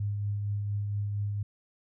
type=tone with tremolo; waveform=sine; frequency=102.4 Hz; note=G#2; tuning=24 cents flat; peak=-27 dBFS; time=0-1.43 s; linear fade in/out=5 ms; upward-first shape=triangle; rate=4.3 Hz; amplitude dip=30%; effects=none

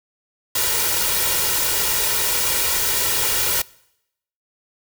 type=noise with comb filter; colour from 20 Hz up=white; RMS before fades=-20 dBFS; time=0.55-3.62 s; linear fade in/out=5 ms; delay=2.1 ms; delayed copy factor=+0.65; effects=noise-tail reverb RT60 0.8 s tail -23 dB re dry

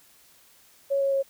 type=tone with pitch steps; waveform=sine; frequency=554.4 / 549.9 / 545.5 Hz; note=C#5 / C#5 / C#5; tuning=0 / -14 / -28 cents; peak=-21 dBFS; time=0.9-1.23 s; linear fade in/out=20 ms; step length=110 ms; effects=white hiss -57 dBFS RMS until 1.29 s

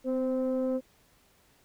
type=tone pair together; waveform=sine; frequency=256.9 / 520 Hz; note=C4 / C5; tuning=-32 / -11 cents; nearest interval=octave; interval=1221 cents; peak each=-27 dBFS; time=0.04-0.81 s; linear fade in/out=50 ms; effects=tanh soft clip ceiling -23 dBFS + pink hiss -64 dBFS RMS until 1.64 s

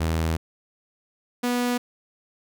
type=tone pair in turn; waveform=sawtooth; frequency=81 / 244.6 Hz; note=E2 / B3; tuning=-30 / -16 cents; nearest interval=octave + perfect fifth; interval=1914 cents; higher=second; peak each=-18 dBFS; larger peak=neither; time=0-0.37 / 1.43-1.78 s; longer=first; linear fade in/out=10 ms; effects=none

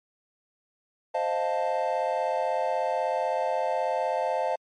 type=chord; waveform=triangle; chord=F dominant seventh; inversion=second; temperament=equal; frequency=523.3 / 622.3 / 698.5 / 880 Hz; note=C5 / Eb5 / F5 / A5; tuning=0 / 0 / 0 / 0 cents; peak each=-28 dBFS; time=1.14-4.56 s; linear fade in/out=10 ms; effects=MP3 48 kbps

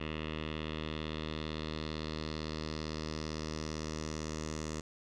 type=tone with low-pass filter sweep; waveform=10% pulse; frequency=77.78 Hz; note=D#2; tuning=in tune; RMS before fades=-39 dBFS; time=0-4.81 s; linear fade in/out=5 ms; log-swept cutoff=2900 to 6800 Hz; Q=3.3; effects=none

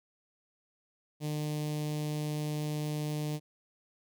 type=tone with notch filter; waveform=sawtooth; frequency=150.7 Hz; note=D3; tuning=45 cents sharp; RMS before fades=-34 dBFS; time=1.2-3.4 s; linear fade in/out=50 ms; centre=1400 Hz; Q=0.66; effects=none

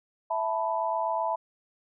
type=chord; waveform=sine; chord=E suspended fourth; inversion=none; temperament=equal; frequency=659.3 / 880 / 987.8 Hz; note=E5 / A5 / B5; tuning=0 / 0 / 0 cents; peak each=-30 dBFS; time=0.3-1.36 s; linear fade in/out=10 ms; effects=none

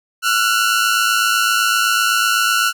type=tone pair together; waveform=sawtooth; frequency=1356.1 / 1464 Hz; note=E6 / F#6; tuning=+49 / -19 cents; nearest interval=minor second; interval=132 cents; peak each=-13 dBFS; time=0.22-2.73 s; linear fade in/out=50 ms; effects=none

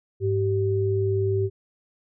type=tone pair together; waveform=sine; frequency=102.37 / 386.5 Hz; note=G#2 / G4; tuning=-24 / -24 cents; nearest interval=octave + major seventh; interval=2300 cents; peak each=-23 / -23 dBFS; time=0.2-1.5 s; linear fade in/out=50 ms; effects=none

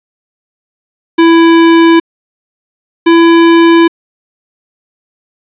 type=tone pair in turn; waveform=square; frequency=331.8 / 334.3 Hz; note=E4 / E4; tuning=+11 / +24 cents; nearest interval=unison; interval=13 cents; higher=second; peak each=-3 dBFS; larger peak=neither; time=1.18-2 / 3.06-3.88 s; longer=neither; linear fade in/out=10 ms; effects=resampled to 8000 Hz + 7-bit

